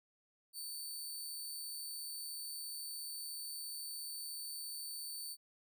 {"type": "tone", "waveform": "15% pulse", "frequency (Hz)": 4537, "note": "C#8", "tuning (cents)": 39, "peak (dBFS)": -36, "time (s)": [0.53, 5.37], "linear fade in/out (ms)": 50, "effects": []}